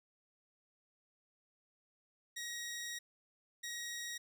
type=tone bursts at uneven times; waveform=15% pulse; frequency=1893 Hz; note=A#6; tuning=26 cents sharp; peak=-35 dBFS; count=2; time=2.36-2.99 / 3.63-4.18 s; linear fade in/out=10 ms; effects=none